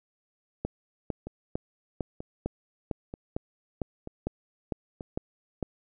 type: two click trains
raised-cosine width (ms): 2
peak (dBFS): -24 / -16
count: 5 / 12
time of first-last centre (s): 1.27-5.008 / 0.65-5.627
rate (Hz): 1.07 / 2.21
effects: none